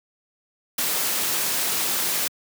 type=noise; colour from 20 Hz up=white; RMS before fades=-24 dBFS; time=0.78-2.28 s; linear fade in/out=5 ms; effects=high-pass 150 Hz 12 dB/octave